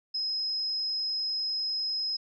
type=tone; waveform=sine; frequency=5110 Hz; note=D#8; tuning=45 cents sharp; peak=-28 dBFS; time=0.14-2.17 s; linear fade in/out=10 ms; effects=none